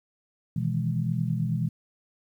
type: chord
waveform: sine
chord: E major seventh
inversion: second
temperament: equal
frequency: 123.47 / 155.56 / 164.81 / 207.7 Hz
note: B2 / D#3 / E3 / G#3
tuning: 0 / 0 / 0 / 0 cents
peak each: -28 / -33 / -28 / -33 dBFS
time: 0.56-1.69 s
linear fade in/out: 5 ms
effects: 10-bit